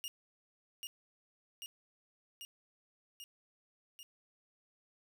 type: tone with echo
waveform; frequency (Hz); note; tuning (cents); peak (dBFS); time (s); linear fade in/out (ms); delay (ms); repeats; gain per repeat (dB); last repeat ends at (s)
sawtooth; 2845; F7; +31; -36; 0.04-0.08; 0; 790; 5; -2; 4.03
effects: none